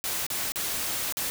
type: noise with dropouts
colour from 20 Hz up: white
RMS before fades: -30 dBFS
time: 0.04-1.3 s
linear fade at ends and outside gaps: 0 ms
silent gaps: 0.266-0.302 / 0.52-0.558 / 1.124-1.17 s
effects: none